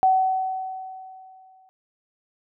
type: tone with exponential decay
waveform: sine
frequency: 755 Hz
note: F#5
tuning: 35 cents sharp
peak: -13 dBFS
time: 0.03-1.69 s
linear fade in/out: 0 ms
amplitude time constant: 360 ms
effects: none